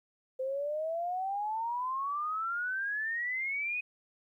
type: exponential sweep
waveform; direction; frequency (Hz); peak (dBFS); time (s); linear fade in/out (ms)
sine; up; 514 to 2521; -31; 0.39-3.81; 10
effects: 12-bit